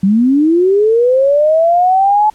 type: linear sweep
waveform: sine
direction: up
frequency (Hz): 185 to 861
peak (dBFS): -7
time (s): 0.03-2.3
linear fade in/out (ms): 5
effects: pink hiss -48 dBFS RMS until 2.34 s + low-pass 11000 Hz 12 dB/octave